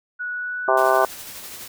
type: tone with pitch glide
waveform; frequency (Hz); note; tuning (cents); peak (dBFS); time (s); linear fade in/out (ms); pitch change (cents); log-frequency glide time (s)
sine; 1467 to 1495.2; F#6 to F#6; -15 to +18; -25; 0.19-1.06; 20; +33; 0.3-0.95
type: harmonic tone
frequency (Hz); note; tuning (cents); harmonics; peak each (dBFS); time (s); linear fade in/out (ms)
130.81; C3; 0; 3 / 4 / 5 / 6 / 7 / 8 / 9; -23 / -26 / -19 / -23 / -25 / -23 / -23; 0.68-1.05; 2
type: noise with tremolo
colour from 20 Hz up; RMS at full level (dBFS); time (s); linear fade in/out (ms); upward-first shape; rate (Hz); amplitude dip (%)
white; -35; 0.77-1.68; 5; triangle; 12; 40
effects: none